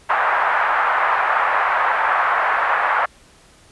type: band-pass noise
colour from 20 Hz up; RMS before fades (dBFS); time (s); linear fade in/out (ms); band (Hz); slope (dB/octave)
pink; -18; 0.09-3.06; 10; 800 to 1700; 24
effects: pink hiss -50 dBFS RMS until 3.71 s + resampled to 24000 Hz